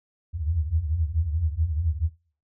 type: tone cluster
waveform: sine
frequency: 74.5 / 81.5 / 86.1 Hz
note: D2 / E2 / F2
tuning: +25 / -19 / -24 cents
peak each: -27 dBFS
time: 0.33-2.1 s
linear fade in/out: 50 ms
effects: noise-tail reverb RT60 0.4 s tail -19 dB re dry